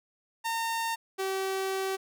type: tone pair in turn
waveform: sawtooth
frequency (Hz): 913 / 383.9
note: A#5 / G4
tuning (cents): -36 / -36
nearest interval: octave + minor third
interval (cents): 1500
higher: first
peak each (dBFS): -25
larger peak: neither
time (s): 0.44-0.96 / 1.18-1.97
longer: second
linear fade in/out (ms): 20
effects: none